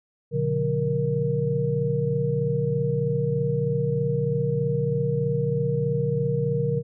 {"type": "tone cluster", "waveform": "sine", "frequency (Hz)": [121.9, 145.1, 180.2, 469.5], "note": ["B2", "D3", "F#3", "A#4"], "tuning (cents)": [-22, -21, -45, 12], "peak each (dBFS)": [-29, -25, -31, -25], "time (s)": [0.31, 6.83], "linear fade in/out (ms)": 50, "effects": []}